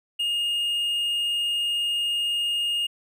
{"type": "tone", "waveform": "triangle", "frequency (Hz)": 2843, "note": "F7", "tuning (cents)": 30, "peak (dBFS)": -21, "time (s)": [0.19, 2.87], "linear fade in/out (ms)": 10, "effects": []}